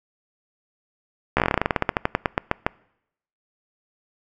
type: slowing click train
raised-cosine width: 0.5 ms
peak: -3 dBFS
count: 23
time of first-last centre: 1.37-2.665 s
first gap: 14 ms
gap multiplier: 1.12
effects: noise-tail reverb RT60 0.8 s tail -25 dB re dry